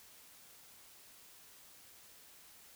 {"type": "silence", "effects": ["white hiss -59 dBFS RMS until 2.75 s"]}